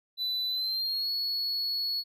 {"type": "tone with pitch glide", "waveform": "triangle", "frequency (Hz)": [3990, 4376], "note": ["B7", "C#8"], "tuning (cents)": [17, -23], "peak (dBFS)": -27, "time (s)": [0.17, 2.04], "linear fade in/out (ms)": 50, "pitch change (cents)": 160, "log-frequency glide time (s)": [0.49, 1.11], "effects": []}